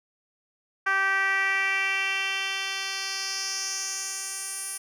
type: tone with band-pass filter sweep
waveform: 10% pulse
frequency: 388.4 Hz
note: G4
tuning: 16 cents flat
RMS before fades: -28 dBFS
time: 0.86-4.78 s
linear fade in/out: 10 ms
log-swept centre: 1500 to 10000 Hz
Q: 2.7
effects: none